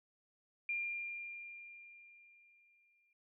sine tone with exponential decay, 2396 Hz, D7, 34 cents sharp, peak -34 dBFS, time 0.69-3.13 s, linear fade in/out 2 ms, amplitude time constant 530 ms, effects none

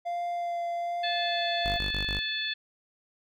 triangle tone with vibrato, 693 Hz, F5, 14 cents flat, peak -27 dBFS, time 0.05-1.79 s, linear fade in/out 20 ms, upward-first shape sine, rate 1.2 Hz, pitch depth 11 cents each way
harmonic tone, 869 Hz, A5, 22 cents flat, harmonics 2 / 3 / 4 / 5, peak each -34 / -37 / -32 / -37 dBFS, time 1.03-2.54 s, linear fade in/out 10 ms
sawtooth tone bursts, 50 Hz, G1, 35 cents sharp, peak -28 dBFS, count 4, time 1.65-2.189 s, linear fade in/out 0 ms, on 110 ms, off 33 ms
effects none

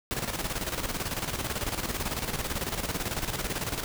pink noise with tremolo, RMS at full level -30 dBFS, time 0.11-3.84 s, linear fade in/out 0 ms, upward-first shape square, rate 18 Hz, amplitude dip 60%, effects none

